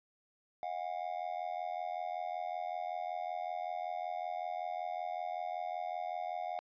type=tone with amplitude modulation; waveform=triangle; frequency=719 Hz; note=F#5; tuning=50 cents flat; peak=-30 dBFS; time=0.63-6.59 s; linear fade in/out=0 ms; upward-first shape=sine; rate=85.3 Hz; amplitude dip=100%; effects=resampled to 11025 Hz